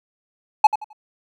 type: tone with echo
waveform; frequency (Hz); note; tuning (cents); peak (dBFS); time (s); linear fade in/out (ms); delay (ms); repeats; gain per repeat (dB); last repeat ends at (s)
triangle; 854; G#5; +48; -4; 0.64-0.67; 5; 87; 3; -12; 0.931
effects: none